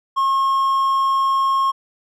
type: tone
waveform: triangle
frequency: 1080 Hz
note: C#6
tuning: 45 cents flat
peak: -13 dBFS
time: 0.16-1.72 s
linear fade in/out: 20 ms
effects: none